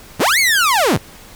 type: linear two-way sweep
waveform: sawtooth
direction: up then down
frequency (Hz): 49 to 2257 to 49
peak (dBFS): -8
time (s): 0.19-0.98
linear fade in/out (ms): 20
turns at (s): 0.39
effects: pink hiss -40 dBFS RMS until 1.35 s